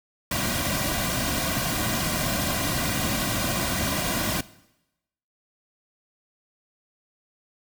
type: noise with comb filter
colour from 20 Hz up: pink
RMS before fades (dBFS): -26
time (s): 0.31-4.41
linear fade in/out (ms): 5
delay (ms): 2.3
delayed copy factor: -0.7
effects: noise-tail reverb RT60 0.9 s tail -19 dB re dry